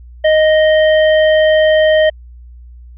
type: tone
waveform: square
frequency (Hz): 622.3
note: D#5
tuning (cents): 0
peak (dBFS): -8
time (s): 0.24-2.1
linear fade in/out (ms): 10
effects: added 60 Hz sine -33 dBFS peak until 2.97 s + resampled to 8000 Hz